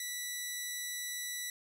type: tone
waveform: 10% pulse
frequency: 1963 Hz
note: B6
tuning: 11 cents flat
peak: -28 dBFS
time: 0-1.5 s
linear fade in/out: 2 ms
effects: none